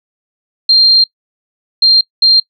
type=tone bursts at uneven times; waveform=sine; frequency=4186 Hz; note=C8; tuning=in tune; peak=-4 dBFS; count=3; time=0.69-1.04 / 1.82-2.01 / 2.22-2.4 s; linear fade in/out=5 ms; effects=noise-tail reverb RT60 0.1 s tail -22 dB re dry